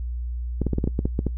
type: clicks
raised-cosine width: 3 ms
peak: -10 dBFS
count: 10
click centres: 0.617 / 0.667 / 0.733 / 0.784 / 0.841 / 0.875 / 0.991 / 1.055 / 1.191 / 1.267 s
effects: noise-tail reverb RT60 0.1 s tail -21 dB re dry + added 60 Hz sine -26 dBFS peak until 1.37 s